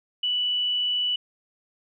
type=tone; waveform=sine; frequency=2962 Hz; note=F#7; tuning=1 cent sharp; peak=-22 dBFS; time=0.23-1.16 s; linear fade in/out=5 ms; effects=none